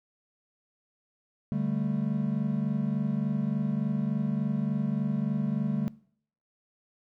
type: chord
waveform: triangle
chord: D suspended fourth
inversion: none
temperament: equal with one note detuned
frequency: 146.83 / 196.56 / 220 Hz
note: D3 / G3 / A3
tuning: 0 / +5 / 0 cents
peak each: -29 dBFS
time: 1.52-5.88 s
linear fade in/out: 0 ms
effects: noise-tail reverb RT60 0.6 s tail -22 dB re dry